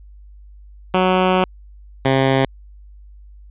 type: tone pair in turn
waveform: 10% pulse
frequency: 185 / 133.88 Hz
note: F#3 / C3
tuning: 0 / +40 cents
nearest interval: tritone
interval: 560 cents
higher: first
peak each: -5 dBFS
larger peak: neither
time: 0.94-1.44 / 2.05-2.45 s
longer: first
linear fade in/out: 2 ms
effects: added 50 Hz sine -39 dBFS peak until 3.5 s + resampled to 8000 Hz